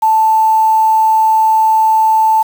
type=tone with quantisation; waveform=sine; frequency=880 Hz; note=A5; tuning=in tune; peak=-7 dBFS; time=0.02-2.43 s; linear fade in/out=10 ms; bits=5; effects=none